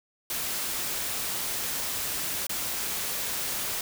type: noise with dropouts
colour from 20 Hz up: white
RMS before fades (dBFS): -31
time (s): 0.3-3.81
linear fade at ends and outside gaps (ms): 2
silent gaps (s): 2.468-2.494
effects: none